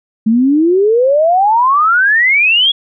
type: exponential sweep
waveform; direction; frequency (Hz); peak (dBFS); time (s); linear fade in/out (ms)
sine; up; 214 to 3377; -7; 0.26-2.72; 10
effects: none